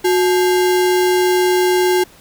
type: tone with sample-and-hold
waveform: sine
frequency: 364.2 Hz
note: F#4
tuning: 27 cents flat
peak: -11 dBFS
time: 0.04-2.04 s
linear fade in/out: 10 ms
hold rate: 1225 Hz
effects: pink hiss -45 dBFS RMS until 2.2 s